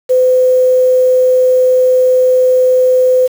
sine tone with quantisation, 509 Hz, C5, 48 cents flat, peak -6 dBFS, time 0.09-3.28 s, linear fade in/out 20 ms, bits 5, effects none

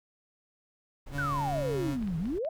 brown noise, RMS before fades -42 dBFS, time 1.06-2.39 s, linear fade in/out 10 ms
35% pulse tone with pitch glide, 142.1 to 137.58 Hz, C#3 to C#3, +43 to -13 cents, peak -31 dBFS, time 1.11-1.98 s, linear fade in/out 50 ms, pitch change -56 cents, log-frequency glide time 1.52-1.85 s
sine exponential two-way sweep, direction down then up, 1568 to 154.1 to 689 Hz, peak -29 dBFS, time 1.18-2.49 s, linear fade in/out 5 ms, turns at 2.18 s
clicks, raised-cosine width 0.3 ms, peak -33 dBFS, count 4, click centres 2.026 / 2.075 / 2.256 / 2.449 s
effects none

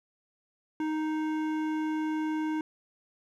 sine tone with hard clipping, 311.1 Hz, D#4, in tune, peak -30 dBFS, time 0.8-2.61 s, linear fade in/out 2 ms, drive 13 dB, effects none

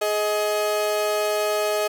35% pulse tone pair together, 420.8 / 630 Hz, G#4 / D#5, +23 / +21 cents, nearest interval perfect fifth, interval 698 cents, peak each -23 / -21 dBFS, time 0.01-1.88 s, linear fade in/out 10 ms, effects none

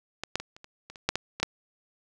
clicks, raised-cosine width 0.2 ms, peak -15 / -9 / -20 / -30 / -28 / -25 / -27 / -6 / -10 / -17 / -6 dBFS, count 11, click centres 0.236 / 0.356 / 0.4 / 0.565 / 0.644 / 0.9 / 0.958 / 1.09 / 1.156 / 1.4 / 1.43 s, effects none

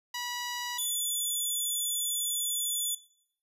10% pulse tone pair in turn, 973 / 3467 Hz, B5 / A7, -26 / -26 cents, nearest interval octave + minor seventh, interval 2200 cents, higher second, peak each -25 / -21 dBFS, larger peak second, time 0.14-0.78 / 0.78-2.95 s, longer second, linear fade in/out 5 ms, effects noise-tail reverb RT60 0.6 s tail -17 dB re dry + resampled to 32000 Hz

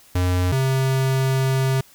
square tone pair in turn, 90.2 / 132.79 Hz, F#2 / C3, -44 / +26 cents, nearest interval perfect fifth, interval 670 cents, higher second, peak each -18 dBFS, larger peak neither, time 0.15-0.52 / 0.52-1.81 s, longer second, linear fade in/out 5 ms, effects white hiss -51 dBFS RMS until 1.94 s

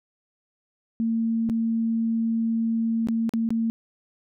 sine tone with dropouts, 227.1 Hz, A#3, 45 cents flat, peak -21 dBFS, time 1-3.7 s, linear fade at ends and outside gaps 0 ms, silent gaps 1.491-1.498 / 3.072-3.086 / 3.293-3.337 / 3.49-3.505 s, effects none

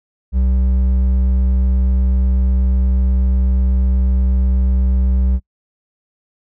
triangle tone with hard clipping, 63.7 Hz, C2, 46 cents flat, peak -13 dBFS, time 0.32-5.4 s, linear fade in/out 50 ms, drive 9 dB, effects noise-tail reverb RT60 0.1 s tail -25 dB re dry

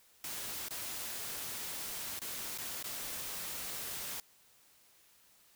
white noise with dropouts, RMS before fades -41 dBFS, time 0.24-4.2 s, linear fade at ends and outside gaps 2 ms, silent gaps 0.685-0.707 / 2.192-2.216 / 2.577-2.584 / 2.827-2.841 s, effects white hiss -65 dBFS RMS until 5.55 s

